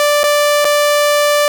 sawtooth tone with dropouts, 587.3 Hz, D5, in tune, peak -6 dBFS, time 0-1.48 s, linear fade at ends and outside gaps 1 ms, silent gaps 0.233-0.239 / 0.646-0.651 s, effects none

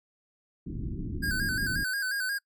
pink low-pass noise, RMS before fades -34 dBFS, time 0.66-1.84 s, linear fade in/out 10 ms, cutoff 330 Hz, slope 48 dB/octave
square tone with vibrato, 1568 Hz, G6, in tune, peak -29 dBFS, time 1.22-2.39 s, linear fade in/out 20 ms, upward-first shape square, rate 5.6 Hz, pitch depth 61 cents each way
effects noise-tail reverb RT60 0.1 s tail -25 dB re dry

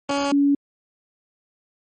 15% pulse / sine tone pair in turn, 281.3 / 282.9 Hz, C#4 / C#4, +26 / +35 cents, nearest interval unison, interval 9 cents, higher second, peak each -14 dBFS, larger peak neither, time 0.09-0.32 / 0.32-0.55 s, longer neither, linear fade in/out 5 ms, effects MP3 32 kbps

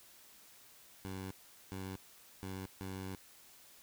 15% pulse tone bursts at uneven times, 94.9 Hz, F#2, 44 cents sharp, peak -35 dBFS, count 4, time 1.05-1.31 / 1.72-1.96 / 2.43-2.66 / 2.81-3.15 s, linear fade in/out 0 ms, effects white hiss -60 dBFS RMS until 3.82 s

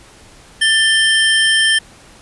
square tone pair together, 1774 / 3139 Hz, A6 / G7, +14 / +2 cents, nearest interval minor seventh, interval 988 cents, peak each -14 dBFS, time 0.61-1.79 s, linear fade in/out 10 ms, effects pink hiss -43 dBFS RMS until 2.21 s + resampled to 24000 Hz

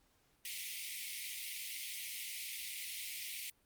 pink high-pass noise, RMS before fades -43 dBFS, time 0.45-3.5 s, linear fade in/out 2 ms, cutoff 2000 Hz, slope 96 dB/octave, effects pink hiss -73 dBFS RMS until 3.65 s + Opus 48 kbps

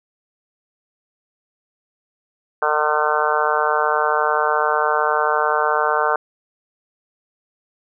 harmonic tone, 151.3 Hz, D#3, 48 cents flat, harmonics 3 / 4 / 5 / 6 / 7 / 8 / 9 / 10, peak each -24 / -24 / -24 / -24 / -24 / -24 / -24 / -24 dBFS, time 2.62-6.16 s, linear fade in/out 2 ms, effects none

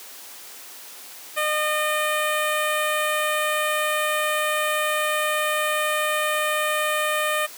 10% pulse tone with notch filter, 609 Hz, D#5, 37 cents flat, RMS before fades -23 dBFS, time 1.36-7.47 s, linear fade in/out 20 ms, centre 4800 Hz, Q 0.84, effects white hiss -41 dBFS RMS until 7.57 s + high-pass 300 Hz 12 dB/octave

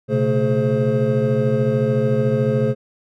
triangle tone cluster, 122.3 / 136 / 221.1 / 423.3 / 525 Hz, B2 / C#3 / A3 / G#4 / C5, -16 / -33 / +9 / +33 / +6 cents, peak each -20 dBFS, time 0.08-2.75 s, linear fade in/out 50 ms, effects none

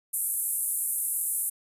white band-pass noise, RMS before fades -29 dBFS, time 0.13-1.5 s, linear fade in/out 10 ms, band 8800 to 13000 Hz, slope 48 dB/octave, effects resampled to 32000 Hz

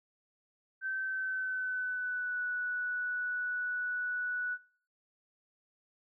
sine tone with pitch glide, 1544 to 1476.8 Hz, G6 to F#6, -27 to -4 cents, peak -32 dBFS, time 0.81-4.58 s, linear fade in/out 50 ms, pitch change -77 cents, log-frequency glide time 1.02-2.41 s, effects noise-tail reverb RT60 0.6 s tail -24 dB re dry

